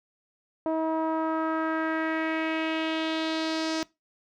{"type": "tone with low-pass filter sweep", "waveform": "sawtooth", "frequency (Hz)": 319.7, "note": "D#4", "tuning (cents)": 47, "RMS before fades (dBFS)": -28, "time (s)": [0.66, 3.83], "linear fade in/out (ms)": 0, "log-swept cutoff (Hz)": [790, 5500], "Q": 2.6, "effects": ["noise-tail reverb RT60 0.2 s tail -20 dB re dry"]}